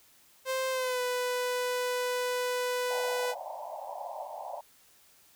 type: tone with pitch glide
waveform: sawtooth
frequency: 523.3 to 496.5 Hz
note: C5 to B4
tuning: 0 to +9 cents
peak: -25 dBFS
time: 0.45-3.35 s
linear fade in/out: 50 ms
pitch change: -91 cents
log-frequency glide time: 0.7-1.01 s
type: band-pass noise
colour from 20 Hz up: pink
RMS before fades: -40 dBFS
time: 2.9-4.61 s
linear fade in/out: 5 ms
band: 570 to 970 Hz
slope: 96 dB/octave
effects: white hiss -61 dBFS RMS until 5.35 s